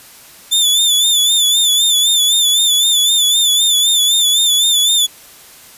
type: tone with vibrato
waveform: sawtooth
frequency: 3520 Hz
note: A7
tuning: in tune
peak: -7 dBFS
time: 0.51-5.07 s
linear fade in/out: 20 ms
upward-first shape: sine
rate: 3.9 Hz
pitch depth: 64 cents each way
effects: white hiss -40 dBFS RMS until 5.77 s + resampled to 32000 Hz